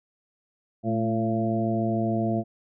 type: harmonic tone with a mistuned harmonic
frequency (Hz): 113.1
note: A2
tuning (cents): +48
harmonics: 1 / 2 / 3 / 4 / 5 / 6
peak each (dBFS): -29 / -26 / -30 / -38 / -36 / -29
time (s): 0.83-2.44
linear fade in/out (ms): 50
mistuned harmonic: 2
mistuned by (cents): -46
effects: none